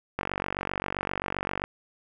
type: click train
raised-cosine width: 0.5 ms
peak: -13 dBFS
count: 70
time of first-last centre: 0.19-1.64 s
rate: 47.6 Hz
effects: none